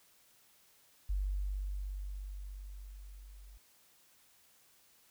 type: tone with level ramp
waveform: sine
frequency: 48.49 Hz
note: G1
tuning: 18 cents flat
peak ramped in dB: -30 to -51 dBFS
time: 1.09-3.58 s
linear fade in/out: 10 ms
effects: white hiss -66 dBFS RMS until 5.1 s